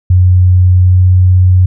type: tone with pitch glide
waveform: sine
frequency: 91 to 91.63 Hz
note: F#2 to F#2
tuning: -28 to -16 cents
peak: -3 dBFS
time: 0.1-1.66 s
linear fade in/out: 5 ms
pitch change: +12 cents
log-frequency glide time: 0.8-1 s
effects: none